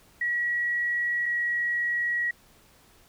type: tone pair in turn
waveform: sine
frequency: 1920 / 1913.1 Hz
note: B6 / A#6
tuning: -49 / +44 cents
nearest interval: unison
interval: 7 cents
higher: first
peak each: -24 dBFS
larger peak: neither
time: 0.21-1.26 / 1.26-2.31 s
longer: neither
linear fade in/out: 5 ms
effects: pink hiss -58 dBFS RMS until 3.08 s